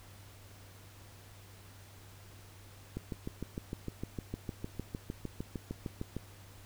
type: click train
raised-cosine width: 3 ms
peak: -24 dBFS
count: 22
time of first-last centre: 2.97-6.166 s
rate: 6.57 Hz
effects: added 98 Hz sine -54 dBFS peak until 6.65 s + pink hiss -57 dBFS RMS until 6.65 s